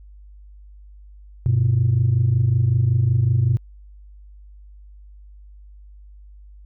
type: tone pair together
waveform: sine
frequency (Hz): 98.14 / 123.5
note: G2 / B2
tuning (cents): +2 / 0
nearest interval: major third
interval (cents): 398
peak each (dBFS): -18 / -15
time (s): 1.46-3.57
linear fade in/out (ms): 0
effects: tanh soft clip ceiling -10 dBFS + added 50 Hz sine -41 dBFS peak until 6.65 s